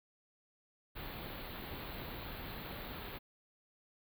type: band-stop noise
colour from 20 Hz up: pink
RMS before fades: -45 dBFS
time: 0.95-3.19 s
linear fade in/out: 20 ms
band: 4400 to 12000 Hz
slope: 96 dB/octave
effects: none